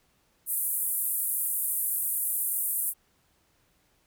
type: band-pass noise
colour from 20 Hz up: white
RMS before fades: -29 dBFS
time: 0.46-2.94 s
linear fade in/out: 50 ms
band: 9200 to 15000 Hz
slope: 48 dB/octave
effects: pink hiss -68 dBFS RMS until 4.06 s